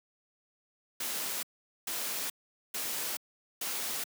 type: noise bursts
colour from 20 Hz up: white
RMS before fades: -35 dBFS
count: 4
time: 1-4.04 s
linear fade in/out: 5 ms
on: 430 ms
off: 440 ms
effects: high-pass 200 Hz 12 dB/octave